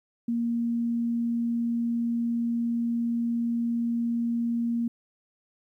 sine tone, 234.3 Hz, A#3, 9 cents sharp, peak -24 dBFS, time 0.28-4.88 s, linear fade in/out 5 ms, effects 11-bit

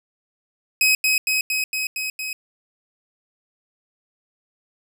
sawtooth tone with echo, 2537 Hz, D#7, 33 cents sharp, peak -11 dBFS, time 0.81-0.95 s, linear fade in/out 2 ms, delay 230 ms, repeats 6, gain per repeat -2 dB, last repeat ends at 2.33 s, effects none

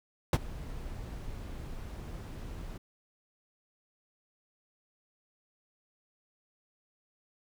brown noise with ADSR envelope, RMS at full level -17 dBFS, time 0.33-2.78 s, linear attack 3 ms, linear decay 40 ms, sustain -24 dB, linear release 8 ms, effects none

